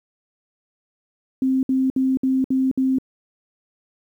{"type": "tone bursts", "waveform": "sine", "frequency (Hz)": 262.7, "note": "C4", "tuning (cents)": 7, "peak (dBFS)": -16, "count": 6, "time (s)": [1.42, 2.985], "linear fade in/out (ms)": 2, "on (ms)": 210, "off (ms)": 61, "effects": ["9-bit"]}